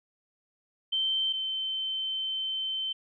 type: tone pair in turn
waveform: sine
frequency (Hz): 3109 / 3088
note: G7 / G7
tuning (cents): -15 / -27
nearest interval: unison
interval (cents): 12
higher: first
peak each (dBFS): -25 / -29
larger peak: first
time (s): 0.92-1.33 / 1.33-2.93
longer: second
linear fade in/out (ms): 10
effects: none